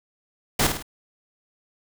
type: noise with echo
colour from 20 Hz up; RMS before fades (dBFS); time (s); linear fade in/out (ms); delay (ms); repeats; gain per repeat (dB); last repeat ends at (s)
pink; -20; 0.59-0.67; 5; 52; 3; -6; 0.826
effects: none